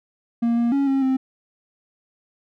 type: tone with pitch steps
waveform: triangle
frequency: 233.9 / 235.8 / 278 / 270.7 / 262.8 Hz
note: A#3 / A#3 / C#4 / C#4 / C4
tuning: +6 / +20 / +5 / -41 / +8 cents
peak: -15 dBFS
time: 0.42-1.17 s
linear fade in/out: 10 ms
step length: 150 ms
effects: none